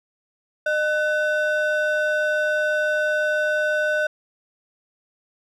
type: ring-modulated tone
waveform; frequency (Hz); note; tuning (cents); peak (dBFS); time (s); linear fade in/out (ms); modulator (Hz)
triangle; 1055; C6; +14; -14; 0.66-4.07; 5; 446
effects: none